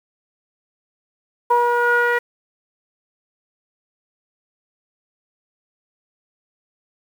sawtooth tone with low-pass filter sweep, 480 Hz, B4, 49 cents flat, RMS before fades -17 dBFS, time 1.5-2.19 s, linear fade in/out 10 ms, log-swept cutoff 1000 to 1800 Hz, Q 5.8, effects 7-bit

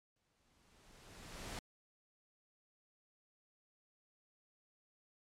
pink noise with exponential growth, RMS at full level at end -43 dBFS, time 0.16-1.59 s, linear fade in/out 2 ms, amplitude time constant 310 ms, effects low-pass 9000 Hz 12 dB/octave + MP3 96 kbps

